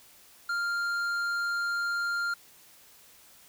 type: tone with tanh clipping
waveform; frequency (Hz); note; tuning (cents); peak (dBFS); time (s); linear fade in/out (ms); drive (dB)
triangle; 1397; F6; 0; -29; 0.49-2.34; 5; 13
effects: white hiss -56 dBFS RMS until 3.48 s